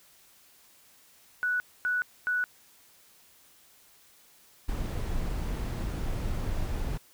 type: tone bursts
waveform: sine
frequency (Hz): 1477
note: F#6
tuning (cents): -3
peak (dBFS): -25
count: 3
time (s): 1.43-2.44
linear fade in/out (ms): 0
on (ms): 170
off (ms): 250
type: noise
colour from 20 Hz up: brown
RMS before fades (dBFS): -31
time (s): 4.68-6.98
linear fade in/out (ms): 10
effects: white hiss -59 dBFS RMS until 7.13 s